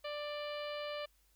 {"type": "harmonic tone", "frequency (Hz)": 590, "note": "D5", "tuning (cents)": 8, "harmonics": [1, 2, 3, 4, 5, 6, 7, 8], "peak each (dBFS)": [-40, -47, -51, -50, -49, -56, -54, -58], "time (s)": [0.04, 1.06], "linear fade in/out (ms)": 10, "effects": ["added 50 Hz sine -70 dBFS peak until 1.35 s", "white hiss -73 dBFS RMS until 1.35 s"]}